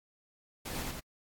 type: noise with echo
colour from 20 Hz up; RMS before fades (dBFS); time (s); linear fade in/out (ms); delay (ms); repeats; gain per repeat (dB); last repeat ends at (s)
pink; -39; 0.65-0.83; 10; 86; 2; -2; 1.002
effects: AAC 64 kbps